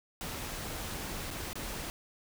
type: noise with dropouts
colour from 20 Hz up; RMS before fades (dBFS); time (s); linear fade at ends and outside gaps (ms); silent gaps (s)
pink; -39; 0.21-1.9; 0; 1.304-1.31 / 1.531-1.555
effects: none